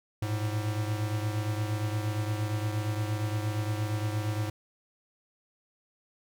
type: beating tone pair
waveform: square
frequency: 105.4 / 114 Hz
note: G#2 / A#2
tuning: +26 / -38 cents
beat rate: 8.6 Hz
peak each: -30 / -36 dBFS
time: 0.22-4.5 s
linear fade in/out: 5 ms
effects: none